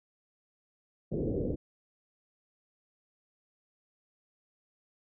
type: low-pass noise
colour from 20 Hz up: white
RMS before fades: -32 dBFS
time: 1.11-1.56 s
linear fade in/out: 20 ms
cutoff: 500 Hz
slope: 48 dB/octave
effects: none